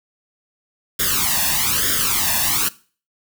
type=noise with flanger; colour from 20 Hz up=white; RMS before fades=-19 dBFS; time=0.99-2.69 s; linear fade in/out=10 ms; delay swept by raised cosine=0.58 to 1.14 ms; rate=1.1 Hz; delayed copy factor=+0.9; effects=noise-tail reverb RT60 0.4 s tail -20 dB re dry